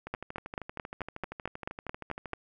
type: two click trains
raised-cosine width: 0.5 ms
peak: -24 / -18 dBFS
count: 30 / 11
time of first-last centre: 0.07-2.336 / 0.14-2.333 s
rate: 12.8 / 4.56 Hz
effects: none